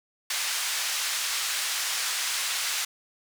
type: band-pass noise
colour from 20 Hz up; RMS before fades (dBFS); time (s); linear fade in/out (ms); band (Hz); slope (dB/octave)
white; -29; 0.3-2.85; 5; 1200 to 7300; 12
effects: none